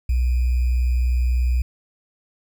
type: tone with sample-and-hold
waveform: sine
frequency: 61.74 Hz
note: B1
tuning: in tune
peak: -16 dBFS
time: 0.09-1.62 s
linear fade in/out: 5 ms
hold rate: 2450 Hz
effects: none